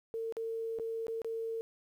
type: tone with dropouts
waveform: sine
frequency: 452.8 Hz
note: A4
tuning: 50 cents sharp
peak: -34 dBFS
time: 0.14-1.61 s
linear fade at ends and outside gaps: 0 ms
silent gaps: 0.324-0.368 / 0.787-0.797 / 1.068-1.082 / 1.218-1.246 s
effects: 11-bit